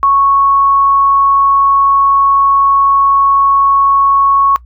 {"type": "tone", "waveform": "sine", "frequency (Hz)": 1106, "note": "C#6", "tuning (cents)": -4, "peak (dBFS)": -6, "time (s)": [0.03, 4.56], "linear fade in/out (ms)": 0, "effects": ["noise-tail reverb RT60 0.1 s tail -21 dB re dry", "added 60 Hz sine -35 dBFS peak until 4.65 s"]}